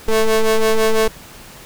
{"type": "ring-modulated tone", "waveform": "40% pulse", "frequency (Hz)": 220, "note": "A3", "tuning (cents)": 0, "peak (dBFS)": -8, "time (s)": [0.08, 1.08], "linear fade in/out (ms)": 5, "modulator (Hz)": 223, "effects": ["pink hiss -39 dBFS RMS until 1.65 s"]}